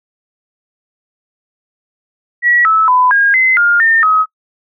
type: tone with pitch steps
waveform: sine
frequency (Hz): 1927 / 1304 / 1003 / 1626 / 2051 / 1412 / 1813 / 1271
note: B6 / E6 / B5 / G#6 / C7 / F6 / A#6 / D#6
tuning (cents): -43 / -19 / +26 / -37 / -35 / +19 / -49 / +36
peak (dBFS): -7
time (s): 2.42-4.26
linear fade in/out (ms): 50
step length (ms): 230
effects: noise-tail reverb RT60 0.1 s tail -26 dB re dry